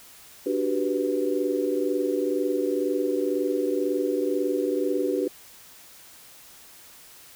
sine chord, G major seventh, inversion second, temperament equal, 293.7 / 370 / 392 / 493.9 Hz, D4 / F#4 / G4 / B4, 0 / 0 / 0 / 0 cents, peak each -28 dBFS, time 0.46-5.28 s, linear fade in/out 5 ms, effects white hiss -49 dBFS RMS until 7.35 s

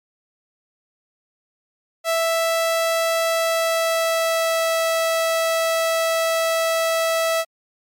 sawtooth tone with pitch glide, 659.3 to 655.1 Hz, E5 to E5, 0 to -11 cents, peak -14 dBFS, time 2.04-7.45 s, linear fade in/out 50 ms, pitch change -11 cents, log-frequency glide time 3.22-4.8 s, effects MP3 96 kbps

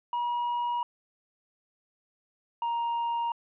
triangle tone pair in turn, 960 / 937 Hz, B5 / A#5, -49 / +9 cents, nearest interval unison, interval 42 cents, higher first, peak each -25 / -25 dBFS, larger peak neither, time 0.13-0.83 / 2.62-3.32 s, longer neither, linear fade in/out 2 ms, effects resampled to 8000 Hz + 11-bit

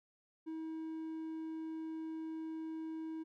triangle tone, 319.9 Hz, D#4, 48 cents sharp, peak -38 dBFS, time 0.46-3.24 s, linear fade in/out 20 ms, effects none

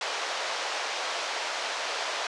pink band-pass noise, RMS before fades -32 dBFS, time 0.01-2.27 s, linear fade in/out 2 ms, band 530 to 6000 Hz, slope 24 dB/octave, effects resampled to 24000 Hz

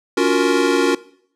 square chord, Gb major seventh, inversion second, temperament equal with one note detuned, 282.2 / 349.2 / 370 / 466.2 Hz, Db4 / F4 / Gb4 / Bb4, +31 / 0 / 0 / 0 cents, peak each -20 dBFS, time 0.17-0.95 s, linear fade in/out 5 ms, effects noise-tail reverb RT60 0.6 s tail -19 dB re dry + low-pass 8000 Hz 12 dB/octave

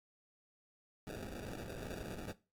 white noise with sample-and-hold, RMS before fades -45 dBFS, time 1.07-2.33 s, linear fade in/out 0 ms, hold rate 1050 Hz, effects noise-tail reverb RT60 0.3 s tail -18 dB re dry + AAC 64 kbps

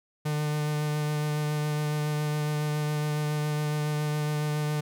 45% pulse tone with vibrato, 150 Hz, D3, 37 cents sharp, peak -26 dBFS, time 0.25-4.81 s, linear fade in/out 10 ms, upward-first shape sine, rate 7.2 Hz, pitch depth 12 cents each way, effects none

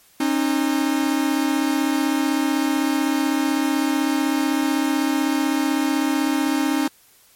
45% pulse tone pair together, 270.9 / 306.8 Hz, C#4 / D#4, -40 / -24 cents, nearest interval major second, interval 216 cents, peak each -21 dBFS, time 0.2-6.88 s, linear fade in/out 5 ms, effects white hiss -54 dBFS RMS until 7.35 s + MP3 64 kbps

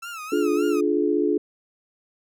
30% pulse tone with vibrato, 1321 Hz, E6, 3 cents sharp, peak -30 dBFS, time 0.02-0.81 s, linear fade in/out 10 ms, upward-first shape sine, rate 3.5 Hz, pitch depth 120 cents each way
sine chord, D diminished, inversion none, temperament equal with one note detuned, 293.7 / 349.2 / 424.5 Hz, D4 / F4 / Ab4, 0 / 0 / +38 cents, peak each -23 dBFS, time 0.32-1.38 s, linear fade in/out 5 ms
effects none

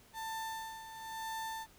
35% pulse tone with tremolo, 890 Hz, A5, 20 cents sharp, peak -36 dBFS, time 0.13-1.67 s, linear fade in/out 50 ms, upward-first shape sine, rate 1 Hz, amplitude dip 65%, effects pink hiss -62 dBFS RMS until 1.78 s

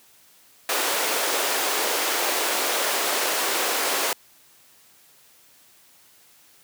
pink high-pass noise, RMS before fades -24 dBFS, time 0.69-4.13 s, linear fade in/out 2 ms, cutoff 390 Hz, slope 24 dB/octave, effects white hiss -55 dBFS RMS until 6.63 s + high-pass 80 Hz 12 dB/octave

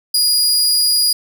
sawtooth tone, 4883 Hz, D#8, 33 cents flat, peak -9 dBFS, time 0.14-1.13 s, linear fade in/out 5 ms, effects none

